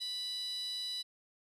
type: tone with high-pass filter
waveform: 15% pulse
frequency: 987.8 Hz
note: B5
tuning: in tune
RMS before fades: -39 dBFS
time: 0-1.03 s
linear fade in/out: 20 ms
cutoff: 4200 Hz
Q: 8.5
effects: resampled to 32000 Hz